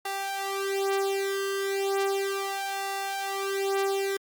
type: tone with flanger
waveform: sawtooth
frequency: 392.4 Hz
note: G4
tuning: 2 cents sharp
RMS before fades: -29 dBFS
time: 0.05-4.17 s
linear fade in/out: 5 ms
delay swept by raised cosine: 1.1 to 3.2 ms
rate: 0.35 Hz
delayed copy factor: +0.9
effects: Opus 48 kbps